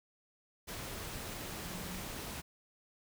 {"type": "tone in noise", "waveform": "sine", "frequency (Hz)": 182.4, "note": "F#3", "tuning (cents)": -24, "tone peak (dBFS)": -46, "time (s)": [1.64, 2], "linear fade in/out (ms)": 20, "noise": "pink", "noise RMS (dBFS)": -43, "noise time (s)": [0.67, 2.42], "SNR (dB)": -6, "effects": []}